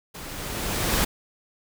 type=noise with level ramp; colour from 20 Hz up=pink; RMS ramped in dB=-39 to -21 dBFS; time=0.14-1.05 s; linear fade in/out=10 ms; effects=none